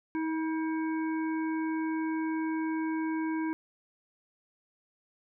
harmonic tone with a mistuned harmonic, 318.6 Hz, D#4, 41 cents sharp, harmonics 1 / 3 / 5 / 7, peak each -29 / -39 / -43 / -46 dBFS, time 0.15-3.53 s, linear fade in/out 0 ms, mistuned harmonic 3, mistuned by +16 cents, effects none

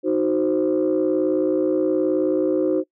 sine chord, C diminished, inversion first, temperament equal, 311.1 / 370 / 523.3 Hz, Eb4 / Gb4 / C5, 0 / 0 / 0 cents, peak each -20 / -20 / -22 dBFS, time 0.03-2.84 s, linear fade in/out 50 ms, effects noise-tail reverb RT60 0.1 s tail -23 dB re dry + tanh soft clip ceiling -11 dBFS

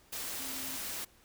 sine tone in noise, 265.4 Hz, C4, 25 cents sharp, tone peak -48 dBFS, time 0.39-0.77 s, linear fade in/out 10 ms, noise white, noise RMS -39 dBFS, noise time 0.12-1.05 s, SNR -12 dB, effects pink hiss -63 dBFS RMS until 1.24 s

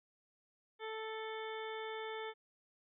harmonic tone, 440 Hz, A4, in tune, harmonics 1 / 2 / 3 / 4 / 5 / 7 / 8, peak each -43 / -47 / -51 / -51 / -51 / -56 / -54 dBFS, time 0.79-2.34 s, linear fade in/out 50 ms, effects none

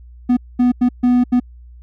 triangle tone bursts at uneven times, 246.9 Hz, B3, in tune, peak -8 dBFS, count 5, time 0.29-0.37 / 0.59-0.72 / 0.81-0.89 / 1.03-1.24 / 1.32-1.4 s, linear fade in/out 10 ms, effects added 60 Hz sine -37 dBFS peak until 1.82 s

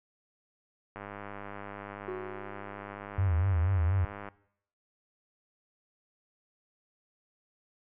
click train, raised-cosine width 0.5 ms, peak -25 dBFS, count 337, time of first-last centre 0.96-4.287 s, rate 101 Hz
triangle tone with exponential decay, 370 Hz, F#4, in tune, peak -31 dBFS, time 2.08-3.37 s, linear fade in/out 2 ms, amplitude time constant 280 ms
sine tone with vibrato, 88.5 Hz, F2, 23 cents sharp, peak -24 dBFS, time 3.18-4.05 s, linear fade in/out 5 ms, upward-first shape sine, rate 4.2 Hz, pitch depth 150 cents each way
effects noise-tail reverb RT60 0.7 s tail -20 dB re dry + low-pass 2000 Hz 12 dB/octave

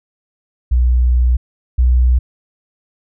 sine tone pair in turn, 61.4 / 61.97 Hz, B1 / B1, -9 / +7 cents, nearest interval unison, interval 16 cents, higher second, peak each -9 / -8 dBFS, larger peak second, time 0.71-1.37 / 1.78-2.19 s, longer first, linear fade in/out 10 ms, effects none

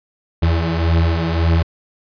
35% pulse beating tone pair, 81.7 / 83.5 Hz, E2 / E2, -15 / +23 cents, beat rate 1.8 Hz, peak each -17 / -14 dBFS, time 0.42-1.63 s, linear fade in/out 10 ms, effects resampled to 11025 Hz

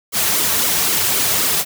white noise with flanger, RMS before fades -17 dBFS, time 0.12-1.65 s, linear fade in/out 50 ms, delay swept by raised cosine 1.1 to 4.1 ms, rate 3.8 Hz, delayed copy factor -0.7, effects none

